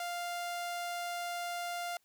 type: tone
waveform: sawtooth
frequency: 698.5 Hz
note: F5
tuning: in tune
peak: -32 dBFS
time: 0-1.97 s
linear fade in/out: 2 ms
effects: white hiss -74 dBFS RMS until 2.04 s